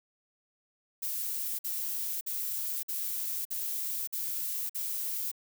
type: noise bursts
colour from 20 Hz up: violet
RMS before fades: -34 dBFS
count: 7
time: 1.02-5.316 s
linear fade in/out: 10 ms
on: 570 ms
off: 51 ms
effects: none